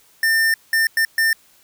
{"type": "tone bursts at uneven times", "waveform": "square", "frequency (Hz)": 1800, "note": "A6", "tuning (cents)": 39, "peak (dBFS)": -15, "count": 4, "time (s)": [[0.23, 0.54], [0.73, 0.87], [0.97, 1.05], [1.18, 1.33]], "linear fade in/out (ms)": 2, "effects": ["white hiss -54 dBFS RMS until 1.63 s"]}